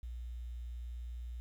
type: tone with quantisation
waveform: sine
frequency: 59.7 Hz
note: A#1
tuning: 42 cents sharp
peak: -40 dBFS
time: 0.03-1.4 s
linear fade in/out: 0 ms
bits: 11
effects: none